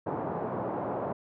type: band-pass noise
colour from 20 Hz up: white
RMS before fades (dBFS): -33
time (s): 0.06-1.13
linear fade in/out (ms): 10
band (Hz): 110 to 880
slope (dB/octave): 24
effects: none